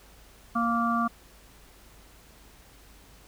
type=harmonic tone; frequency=233.1 Hz; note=A#3; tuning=in tune; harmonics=1 / 3 / 5 / 6; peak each=-27 / -32 / -26 / -35 dBFS; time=0.55-1.08 s; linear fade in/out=10 ms; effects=added 50 Hz sine -55 dBFS peak until 3.27 s + pink hiss -55 dBFS RMS until 3.27 s

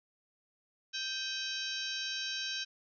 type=harmonic tone with a mistuned harmonic; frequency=782 Hz; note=G5; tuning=4 cents flat; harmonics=2 / 3 / 4 / 5 / 6 / 7 / 8; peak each=-42 / -44 / -42 / -40 / -45 / -42 / -48 dBFS; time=0.93-2.65 s; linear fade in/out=20 ms; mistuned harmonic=3; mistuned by=+130 cents; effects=none

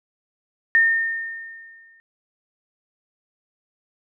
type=tone with exponential decay; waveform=sine; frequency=1822 Hz; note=A#6; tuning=40 cents flat; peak=-11 dBFS; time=0.75-2 s; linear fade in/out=0 ms; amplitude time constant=270 ms; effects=none

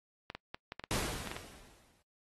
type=clicks; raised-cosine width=0.3 ms; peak=-24 dBFS; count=10; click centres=0.301 / 0.35 / 0.545 / 0.721 / 0.796 / 0.839 / 0.925 / 1.273 / 1.315 / 1.365 s
type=noise with exponential decay; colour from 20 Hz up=pink; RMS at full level=-33 dBFS; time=0.91-2.02 s; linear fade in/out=0 ms; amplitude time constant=240 ms
effects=noise-tail reverb RT60 0.1 s tail -25 dB re dry + AAC 32 kbps

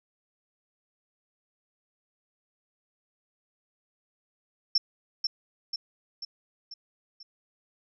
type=tone with echo; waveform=sine; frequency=5380 Hz; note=E8; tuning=34 cents sharp; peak=-19 dBFS; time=4.75-4.78 s; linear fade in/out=5 ms; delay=490 ms; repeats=5; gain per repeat=-5 dB; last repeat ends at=7.23 s; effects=none

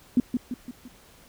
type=tone with echo; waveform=sine; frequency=246.9 Hz; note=B3; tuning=in tune; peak=-15 dBFS; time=0.17-0.2 s; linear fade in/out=2 ms; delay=170 ms; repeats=4; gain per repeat=-6 dB; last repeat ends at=0.88 s; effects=pink hiss -54 dBFS RMS until 1.28 s

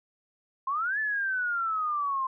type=exponential two-way sweep; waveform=sine; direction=up then down; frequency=1042 to 1760 to 1042 Hz; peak=-26 dBFS; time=0.67-2.27 s; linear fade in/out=5 ms; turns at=0.99 s; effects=none

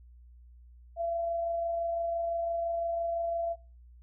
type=tone with amplitude modulation; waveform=sine; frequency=676 Hz; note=E5; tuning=43 cents sharp; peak=-28 dBFS; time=0.96-3.56 s; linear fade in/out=50 ms; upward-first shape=sine; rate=25.9 Hz; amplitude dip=25%; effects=noise-tail reverb RT60 0.3 s tail -19 dB re dry + added 60 Hz sine -51 dBFS peak until 4.02 s

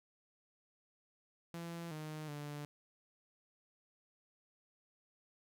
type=tone with pitch steps; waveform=sawtooth; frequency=169 / 154.3 / 146.8 Hz; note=E3 / D#3 / D3; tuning=+43 / -14 / 0 cents; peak=-39 dBFS; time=1.54-2.65 s; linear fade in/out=0 ms; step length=370 ms; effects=none

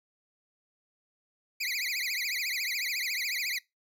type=tone with vibrato; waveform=25% pulse; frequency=2210 Hz; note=C#7; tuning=6 cents flat; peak=-26 dBFS; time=1.6-3.59 s; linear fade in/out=10 ms; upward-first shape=triangle; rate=14 Hz; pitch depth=250 cents each way; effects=noise-tail reverb RT60 0.2 s tail -23 dB re dry

